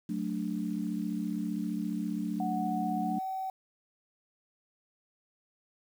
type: chord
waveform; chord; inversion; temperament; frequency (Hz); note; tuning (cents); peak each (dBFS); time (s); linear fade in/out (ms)
sine; D major; first; equal; 185 / 220 / 293.7; F#3 / A3 / D4; 0 / 0 / 0; -35 / -34 / -36; 0.09-3.19; 5
type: tone with pitch glide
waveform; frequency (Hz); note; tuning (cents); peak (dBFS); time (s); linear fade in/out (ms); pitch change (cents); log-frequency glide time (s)
sine; 740 to 761.2; F#5 to F#5; 0 to +49; -32; 2.4-3.5; 2; +49; 3.02-3.26
effects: 9-bit